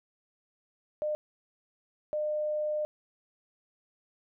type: tone bursts at uneven times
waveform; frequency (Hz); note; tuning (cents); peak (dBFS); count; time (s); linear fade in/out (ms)
sine; 605; D#5; -49; -28; 2; 1.02-1.15 / 2.13-2.85; 0
effects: none

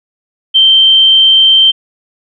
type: tone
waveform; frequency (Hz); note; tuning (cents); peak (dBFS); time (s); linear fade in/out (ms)
sine; 3128; G7; -4; -3; 0.54-1.72; 20
effects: none

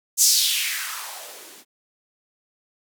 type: noise with band-pass filter sweep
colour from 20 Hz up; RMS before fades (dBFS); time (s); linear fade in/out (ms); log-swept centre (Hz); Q
violet; -23; 0.17-1.65; 50; 7000 to 230; 2.9
effects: none

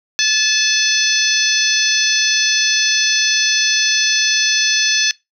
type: harmonic tone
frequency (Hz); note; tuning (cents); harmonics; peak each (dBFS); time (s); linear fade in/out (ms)
867; A5; -26; 2 / 3 / 4 / 5 / 6 / 7; -20 / -20 / -20 / -20 / -20 / -20; 0.19-5.11; 0
effects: noise-tail reverb RT60 0.2 s tail -22 dB re dry

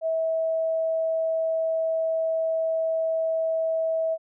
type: tone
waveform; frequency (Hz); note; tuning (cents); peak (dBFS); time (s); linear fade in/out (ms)
sine; 648; E5; -30; -22; 0.01-4.18; 50
effects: none

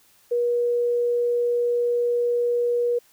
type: tone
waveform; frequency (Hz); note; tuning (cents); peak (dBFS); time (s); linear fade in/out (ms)
sine; 480.3; B4; -48; -19; 0.31-2.99; 10
effects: white hiss -58 dBFS RMS until 3.12 s

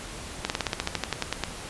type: slowing click train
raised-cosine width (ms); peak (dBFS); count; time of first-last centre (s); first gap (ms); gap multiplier
0.2; -8; 14; 0.45-1.437; 49; 1.07
effects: pink hiss -39 dBFS RMS until 1.69 s + resampled to 24000 Hz

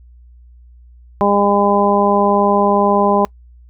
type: harmonic tone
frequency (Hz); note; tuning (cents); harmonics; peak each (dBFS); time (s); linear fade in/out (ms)
202.4; G#3; -44; 1 / 2 / 3 / 4 / 5; -17 / -17 / -17 / -17 / -17; 1.21-3.25; 0
effects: noise-tail reverb RT60 0.1 s tail -25 dB re dry + added 60 Hz sine -40 dBFS peak until 3.69 s

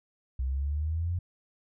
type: exponential sweep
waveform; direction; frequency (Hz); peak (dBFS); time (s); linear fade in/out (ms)
sine; up; 63 to 90; -27; 0.39-1.19; 5
effects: none

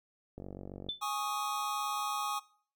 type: click train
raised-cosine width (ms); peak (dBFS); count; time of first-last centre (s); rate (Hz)
2; -30; 25; 0.38-0.886; 47.4
type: tone with exponential decay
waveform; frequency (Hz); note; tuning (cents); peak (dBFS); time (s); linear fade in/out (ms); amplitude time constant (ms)
sine; 3520; A7; 0; -30; 0.89-1.07; 2; 37
type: chord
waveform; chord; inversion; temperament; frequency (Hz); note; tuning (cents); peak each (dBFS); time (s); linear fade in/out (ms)
square; Ab suspended fourth; none; just; 830.6 / 1107.5 / 1245.9; Ab5 / Db6 / Eb6; 0 / -2 / +2; -38; 1.01-2.4; 20
effects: noise-tail reverb RT60 0.5 s tail -21 dB re dry

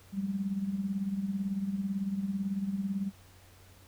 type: tone with tremolo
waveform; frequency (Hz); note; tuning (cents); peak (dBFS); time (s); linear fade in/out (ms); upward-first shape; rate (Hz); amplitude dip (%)
sine; 196; G3; 0; -27; 0.12-3.12; 50; sine; 18; 65
effects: added 93 Hz sine -57 dBFS peak until 3.87 s + pink hiss -59 dBFS RMS until 3.87 s

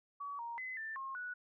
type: tone with pitch steps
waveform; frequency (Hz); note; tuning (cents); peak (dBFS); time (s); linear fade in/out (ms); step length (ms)
sine; 1135 / 936 / 2031 / 1776 / 1074 / 1472; C#6 / A#5 / B6 / A6 / C6 / F#6; +41 / +7 / +48 / +16 / +45 / -9; -40; 0.2-1.34; 10; 190
effects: none

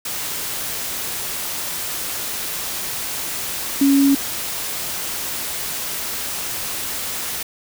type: tone in noise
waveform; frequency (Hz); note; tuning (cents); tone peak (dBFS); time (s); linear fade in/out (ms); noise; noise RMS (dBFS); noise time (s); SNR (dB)
sine; 277.2; C#4; 0; -11; 3.81-4.15; 5; white; -26; 0.05-7.43; +12
effects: none

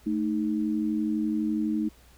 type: tone pair together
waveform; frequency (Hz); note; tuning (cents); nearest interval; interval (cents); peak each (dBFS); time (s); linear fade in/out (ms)
sine; 219.1 / 311.1; A3 / D#4; -7 / 0; tritone; 607; -27; 0.06-1.89; 10
effects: added 60 Hz sine -55 dBFS peak until 2.17 s + pink hiss -58 dBFS RMS until 2.17 s

